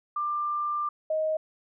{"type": "tone pair in turn", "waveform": "sine", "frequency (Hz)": [1189, 626.9], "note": ["D6", "D#5"], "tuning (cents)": [21, 13], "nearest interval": "major seventh", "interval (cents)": 1108, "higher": "first", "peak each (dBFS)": [-26, -24], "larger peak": "second", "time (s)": [[0.16, 0.89], [1.1, 1.37]], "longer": "first", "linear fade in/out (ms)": 5, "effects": []}